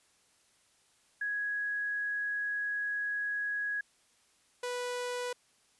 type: tone pair in turn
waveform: sine / sawtooth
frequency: 1665 / 492.3 Hz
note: G#6 / B4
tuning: +4 / -6 cents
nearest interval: octave + major sixth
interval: 2110 cents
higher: first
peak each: -31 / -30 dBFS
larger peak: second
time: 1.21-3.81 / 4.63-5.33 s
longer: first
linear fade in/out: 5 ms
effects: white hiss -68 dBFS RMS until 5.79 s + resampled to 24000 Hz

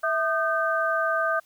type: tone cluster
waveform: sine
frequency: 654 / 1223 / 1551 Hz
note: E5 / D#6 / G6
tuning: -14 / -30 / -19 cents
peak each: -26 dBFS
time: 0.03-1.4 s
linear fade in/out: 10 ms
effects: white hiss -61 dBFS RMS until 1.45 s

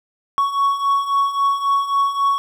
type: beating tone pair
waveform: triangle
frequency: 1111 / 1114.7 Hz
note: C#6 / C#6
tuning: +4 / +9 cents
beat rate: 3.7 Hz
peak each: -20 / -15 dBFS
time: 0.38-2.38 s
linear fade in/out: 0 ms
effects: none

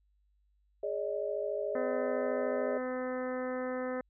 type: chord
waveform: sine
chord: Ab suspended fourth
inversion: none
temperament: equal with one note detuned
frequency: 415.3 / 568.6 / 622.3 Hz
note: Ab4 / Db5 / Eb5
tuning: 0 / +44 / 0 cents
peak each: -36 dBFS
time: 0.83-2.78 s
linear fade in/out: 5 ms
type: harmonic tone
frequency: 254.5 Hz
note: C4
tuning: 48 cents flat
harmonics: 1 / 2 / 3 / 4 / 5 / 6 / 7 / 8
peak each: -38 / -35 / -46 / -48 / -45 / -50 / -47 / -53 dBFS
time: 1.75-4.01 s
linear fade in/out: 2 ms
effects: added 50 Hz sine -68 dBFS peak until 4.09 s

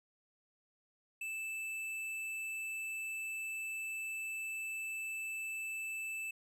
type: tone with tanh clipping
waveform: triangle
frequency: 2637 Hz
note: E7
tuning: in tune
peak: -40 dBFS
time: 1.21-6.31 s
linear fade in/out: 5 ms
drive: 16 dB
effects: none

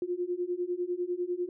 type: beating tone pair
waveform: sine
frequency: 350 / 360 Hz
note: F4 / F#4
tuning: +4 / -47 cents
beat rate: 10 Hz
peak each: -33 / -32 dBFS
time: 0.02-1.49 s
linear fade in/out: 2 ms
effects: none

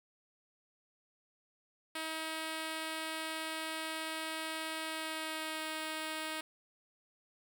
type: tone with pitch glide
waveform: 5% pulse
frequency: 318.4 to 314.2 Hz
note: D#4 to D#4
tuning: +40 to +17 cents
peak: -26 dBFS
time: 1.95-6.41 s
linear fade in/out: 5 ms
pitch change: -23 cents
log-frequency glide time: 4.84-5.68 s
effects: none

